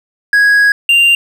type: tone pair in turn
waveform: triangle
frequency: 1658 / 2783 Hz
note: G#6 / F7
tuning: -3 / -7 cents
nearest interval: major sixth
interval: 896 cents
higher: second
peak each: -4 dBFS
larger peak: neither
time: 0.33-0.72 / 0.89-1.15 s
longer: first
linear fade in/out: 2 ms
effects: none